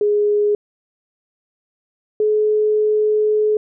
sine tone pair in turn, 415.3 / 426.2 Hz, G#4 / G#4, 0 / +45 cents, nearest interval unison, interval 45 cents, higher second, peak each -13 dBFS, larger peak neither, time 0.01-0.55 / 2.2-3.57 s, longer second, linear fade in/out 2 ms, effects none

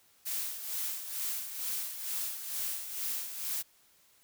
blue noise with tremolo, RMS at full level -34 dBFS, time 0.25-3.63 s, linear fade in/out 20 ms, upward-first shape sine, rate 2.2 Hz, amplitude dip 60%, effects white hiss -65 dBFS RMS until 4.23 s

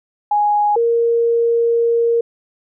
sine tone pair in turn, 830.6 / 466.2 Hz, G#5 / A#4, 0 / 0 cents, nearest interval minor seventh, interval 1000 cents, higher first, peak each -12 dBFS, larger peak neither, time 0.31-0.76 / 0.76-2.21 s, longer second, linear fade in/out 5 ms, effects none

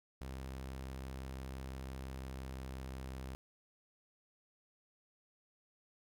sawtooth tone with pitch glide, 65.9 to 65.48 Hz, C2 to C2, +13 to +2 cents, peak -39 dBFS, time 0.21-3.35 s, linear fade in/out 0 ms, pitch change -11 cents, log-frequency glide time 2.05-2.79 s, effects 13-bit

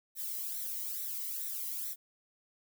violet noise with flanger, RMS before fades -38 dBFS, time 0.15-1.96 s, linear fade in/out 50 ms, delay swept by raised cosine 0.51 to 1.01 ms, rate 2.3 Hz, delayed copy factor +0.7, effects none

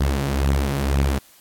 sawtooth beating tone pair, 68.4 / 70.4 Hz, C#2 / C#2, -23 / +27 cents, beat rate 2 Hz, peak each -16 / -19 dBFS, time 0-1.19 s, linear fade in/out 10 ms, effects white hiss -52 dBFS RMS until 1.4 s + AAC 64 kbps

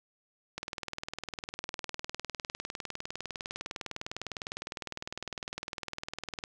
click train, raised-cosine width 0.2 ms, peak -19 dBFS, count 117, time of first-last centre 0.58-6.439 s, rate 19.8 Hz, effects none

